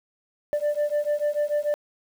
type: beating tone pair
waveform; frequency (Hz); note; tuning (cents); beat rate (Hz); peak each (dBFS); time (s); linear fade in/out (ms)
sine; 587.3 / 594.1; D5 / D5; 0 / +20; 6.8; -23; 0.53-1.74; 0
effects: tanh soft clip ceiling -19 dBFS + 8-bit